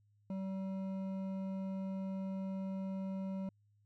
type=tone with hard clipping; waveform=sine; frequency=191.6 Hz; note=G3; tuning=39 cents flat; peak=-39 dBFS; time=0.3-3.49 s; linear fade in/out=2 ms; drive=9 dB; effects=added 103 Hz sine -68 dBFS peak until 3.85 s